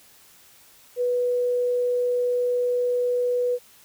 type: tone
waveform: sine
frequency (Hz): 491.4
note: B4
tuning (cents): -9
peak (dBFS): -20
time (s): 0.96-3.59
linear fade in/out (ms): 50
effects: white hiss -53 dBFS RMS until 3.84 s